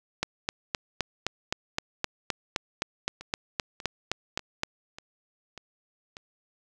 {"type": "two click trains", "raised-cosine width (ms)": 0.2, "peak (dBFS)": [-9, -24], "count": [18, 6], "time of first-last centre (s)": [[0.23, 4.634], [3.21, 6.169]], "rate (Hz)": [3.86, 1.69], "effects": []}